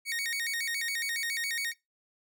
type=tone with vibrato; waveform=sawtooth; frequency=2038 Hz; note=C7; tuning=46 cents flat; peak=-27 dBFS; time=0.05-1.74 s; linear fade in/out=50 ms; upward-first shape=square; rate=7.2 Hz; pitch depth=160 cents each way; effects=noise-tail reverb RT60 0.2 s tail -22 dB re dry